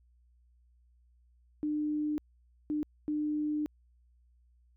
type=tone bursts at uneven times; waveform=sine; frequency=300.6 Hz; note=D4; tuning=40 cents sharp; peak=-29 dBFS; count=3; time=1.63-2.18 / 2.7-2.83 / 3.08-3.66 s; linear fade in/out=0 ms; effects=added 60 Hz sine -62 dBFS peak until 4.76 s